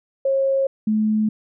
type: tone pair in turn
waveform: sine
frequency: 541 / 215.4 Hz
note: C#5 / A3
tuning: -42 / -37 cents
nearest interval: octave + major third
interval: 1595 cents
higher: first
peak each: -16 dBFS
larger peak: neither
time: 0.25-0.67 / 0.87-1.29 s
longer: neither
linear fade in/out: 5 ms
effects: none